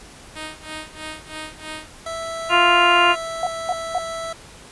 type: tone with tremolo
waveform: 5% pulse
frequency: 311.1 Hz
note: D#4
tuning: in tune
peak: -18 dBFS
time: 0.35-1.9 s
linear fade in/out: 20 ms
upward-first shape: sine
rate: 3.1 Hz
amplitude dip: 90%
type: tone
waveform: 25% pulse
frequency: 659.3 Hz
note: E5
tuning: in tune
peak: -23 dBFS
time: 2.06-4.33 s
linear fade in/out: 5 ms
type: harmonic tone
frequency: 349.2 Hz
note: F4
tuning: in tune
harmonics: 1 / 2 / 3 / 4 / 5 / 6 / 7 / 8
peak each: -24 / -20 / -17 / -19 / -27 / -28 / -24 / -19 dBFS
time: 2.49-3.16 s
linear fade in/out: 50 ms
type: tone bursts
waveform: sine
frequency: 720 Hz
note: F#5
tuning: 47 cents flat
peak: -18 dBFS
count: 3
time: 3.43-3.984 s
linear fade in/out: 2 ms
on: 38 ms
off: 220 ms
effects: pink hiss -43 dBFS RMS until 4.71 s + resampled to 24000 Hz

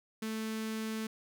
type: tone with notch filter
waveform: sawtooth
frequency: 220 Hz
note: A3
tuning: in tune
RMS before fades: -37 dBFS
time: 0.22-1.07 s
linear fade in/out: 5 ms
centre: 730 Hz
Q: 1.1
effects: none

